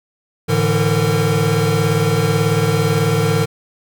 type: tone cluster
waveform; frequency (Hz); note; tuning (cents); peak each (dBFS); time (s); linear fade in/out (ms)
square; 107.4 / 146.2 / 164.3 / 456.2; A2 / D3 / E3 / A#4; -41 / -7 / -5 / -37; -20; 0.48-3.46; 20
effects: none